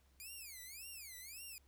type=tone with vibrato; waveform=5% pulse; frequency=2349 Hz; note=D7; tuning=in tune; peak=-40 dBFS; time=0.2-1.58 s; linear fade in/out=0 ms; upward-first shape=sine; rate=1.8 Hz; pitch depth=300 cents each way; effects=added 67 Hz sine -68 dBFS peak until 1.67 s + pink hiss -75 dBFS RMS until 1.67 s